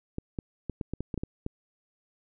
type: clicks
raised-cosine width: 3 ms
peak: -19 dBFS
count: 10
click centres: 0.184 / 0.388 / 0.697 / 0.812 / 0.936 / 1.006 / 1.142 / 1.177 / 1.235 / 1.464 s
effects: none